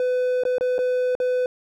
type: tone with dropouts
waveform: triangle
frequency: 502 Hz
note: B4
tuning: 28 cents sharp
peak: -17 dBFS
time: 0-1.46 s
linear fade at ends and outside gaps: 1 ms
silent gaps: 0.436-0.452 / 0.583-0.609 / 0.782-0.789 / 1.152-1.201 s
effects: none